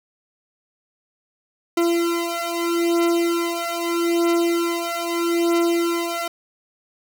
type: beating tone pair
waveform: 40% pulse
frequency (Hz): 339.9 / 340.69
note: F4 / F4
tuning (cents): -47 / -43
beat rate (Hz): 0.79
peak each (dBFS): -21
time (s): 1.77-6.28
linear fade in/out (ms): 5
effects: none